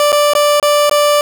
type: tone with dropouts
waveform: 30% pulse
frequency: 587.3 Hz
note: D5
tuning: in tune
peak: -6 dBFS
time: 0-1.21 s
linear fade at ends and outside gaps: 1 ms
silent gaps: 0.12-0.127 / 0.335-0.351 / 0.599-0.627 / 0.896-0.912 s
effects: none